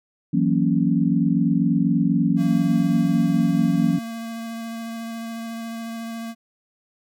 sine chord, F# dominant seventh, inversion third, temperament equal, 164.81 / 185 / 233.1 / 277.2 Hz, E3 / F#3 / A#3 / C#4, 0 / 0 / 0 / 0 cents, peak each -22 dBFS, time 0.33-3.99 s, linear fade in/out 10 ms
square tone with vibrato, 228.5 Hz, A#3, 34 cents flat, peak -30 dBFS, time 2.36-6.35 s, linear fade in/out 50 ms, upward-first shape triangle, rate 14 Hz, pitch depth 15 cents each way
effects none

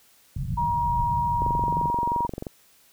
white low-pass noise, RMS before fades -30 dBFS, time 0.36-1.89 s, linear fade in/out 2 ms, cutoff 170 Hz, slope 48 dB/octave
sine tone, 950 Hz, A#5, 33 cents sharp, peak -22 dBFS, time 0.57-2.27 s, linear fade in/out 10 ms
click train, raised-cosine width 2 ms, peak -18 dBFS, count 25, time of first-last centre 1.42-2.468 s, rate 22.9 Hz
effects white hiss -58 dBFS RMS until 2.92 s

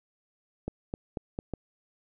clicks, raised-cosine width 2 ms, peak -19 dBFS, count 5, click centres 0.68 / 0.939 / 1.172 / 1.389 / 1.537 s, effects none

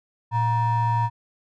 triangle ring-modulated tone, 414.6 Hz, G#4, 3 cents flat, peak -14 dBFS, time 0.31-1.1 s, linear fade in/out 50 ms, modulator 529 Hz, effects none

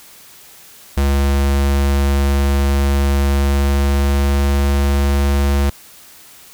square tone with pitch glide, 69.6 to 70.04 Hz, C#2 to C#2, +8 to +18 cents, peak -13 dBFS, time 0.97-5.7 s, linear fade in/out 5 ms, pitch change +10 cents, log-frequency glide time 3.36-4.44 s, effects white hiss -42 dBFS RMS until 6.53 s

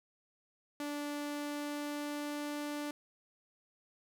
sawtooth tone with pitch glide, 291.7 to 293.7 Hz, D4 to D4, -12 to 0 cents, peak -33 dBFS, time 0.8-2.91 s, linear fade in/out 2 ms, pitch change +12 cents, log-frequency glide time 1.1-2.58 s, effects none

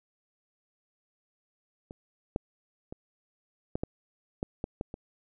clicks, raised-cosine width 2 ms, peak -29 / -15 / -26 / -17 / -17 / -17 / -18 / -19 / -25 dBFS, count 9, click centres 1.909 / 2.361 / 2.925 / 3.755 / 3.835 / 4.429 / 4.641 / 4.811 / 4.941 s, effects none

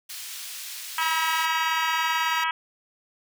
pink high-pass noise, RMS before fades -37 dBFS, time 0.09-1.46 s, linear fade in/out 10 ms, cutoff 2900 Hz, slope 12 dB/octave
harmonic tone, 323.1 Hz, E4, 35 cents flat, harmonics 3 / 4 / 5 / 6 / 7 / 8 / 9 / 10, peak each -27 / -29 / -31 / -33 / -34 / -35 / -36 / -37 dBFS, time 0.98-2.51 s, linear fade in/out 2 ms
10% pulse tone, 951 Hz, A#5, 34 cents sharp, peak -21 dBFS, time 1.01-2.44 s, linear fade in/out 5 ms
effects none

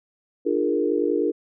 sine chord, Bb dominant seventh, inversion first, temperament equal with one note detuned, 300 / 349.2 / 415.3 / 466.2 Hz, D4 / F4 / Ab4 / Bb4, +37 / 0 / 0 / 0 cents, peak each -25 dBFS, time 0.45-1.32 s, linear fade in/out 20 ms, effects none

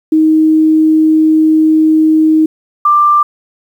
sine tone pair in turn, 314.1 / 1183.8 Hz, D#4 / D6, +16 / +13 cents, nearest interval octave + major seventh, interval 2297 cents, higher second, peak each -5 dBFS, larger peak neither, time 0.12-2.46 / 2.85-3.23 s, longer first, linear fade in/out 5 ms, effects 7-bit

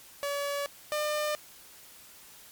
sawtooth tone pair in turn, 569 / 601.5 Hz, C#5 / D5, +45 / +41 cents, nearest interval minor second, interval 96 cents, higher second, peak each -26 / -24 dBFS, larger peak second, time 0.23-0.66 / 0.92-1.35 s, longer neither, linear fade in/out 0 ms, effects white hiss -52 dBFS RMS until 2.51 s + MP3 96 kbps

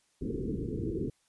white low-pass noise, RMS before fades -34 dBFS, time 0.21-1.1 s, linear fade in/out 5 ms, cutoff 450 Hz, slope 96 dB/octave, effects white hiss -71 dBFS RMS until 1.28 s + resampled to 24000 Hz

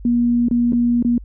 sine tone with dropouts, 239 Hz, A#3, 43 cents sharp, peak -13 dBFS, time 0.05-1.18 s, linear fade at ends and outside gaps 2 ms, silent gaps 0.485-0.511 / 0.723-0.731 / 1.026-1.048 s, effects added 50 Hz sine -33 dBFS peak until 1.24 s

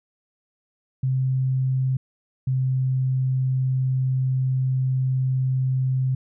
sine tone pair in turn, 130.81 / 130.33 Hz, C3 / C3, 0 / -6 cents, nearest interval unison, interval 6 cents, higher first, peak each -19 dBFS, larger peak neither, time 1.03-1.97 / 2.47-6.15 s, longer second, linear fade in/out 5 ms, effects none

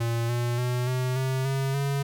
square tone with pitch steps, 116.54 / 120.09 / 123.76 / 127.53 / 131.42 / 135.42 / 139.55 Hz, A#2 / B2 / B2 / C3 / C3 / C#3 / C#3, 0 / -48 / +4 / -44 / +8 / -40 / +12 cents, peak -25 dBFS, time 0-2.03 s, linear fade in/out 10 ms, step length 290 ms, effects none

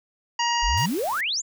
harmonic tone, 946 Hz, A#5, 25 cents sharp, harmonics 1 / 2 / 3 / 5 / 6 / 7, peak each -23 / -29 / -28 / -31 / -36 / -34 dBFS, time 0.39-0.86 s, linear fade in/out 5 ms
sine exponential sweep, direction up, 34.83 to 7540 Hz, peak -23 dBFS, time 0.62-1.42 s, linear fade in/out 20 ms
white noise, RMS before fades -38 dBFS, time 0.77-1.21 s, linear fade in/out 5 ms
effects none

